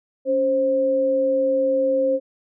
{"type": "tone pair together", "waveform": "sine", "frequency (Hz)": [279.7, 528], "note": ["C#4", "C5"], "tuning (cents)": [16, 16], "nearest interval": "major seventh", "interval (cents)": 1100, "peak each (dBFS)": [-26, -17], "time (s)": [0.25, 2.2], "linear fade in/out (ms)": 50, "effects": []}